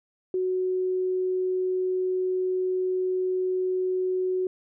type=tone; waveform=sine; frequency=370 Hz; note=F#4; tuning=in tune; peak=-23 dBFS; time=0.34-4.47 s; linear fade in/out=2 ms; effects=none